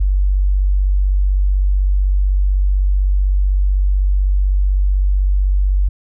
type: tone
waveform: sine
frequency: 47.94 Hz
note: G1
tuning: 38 cents flat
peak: -11 dBFS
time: 0-5.89 s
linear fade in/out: 10 ms
effects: none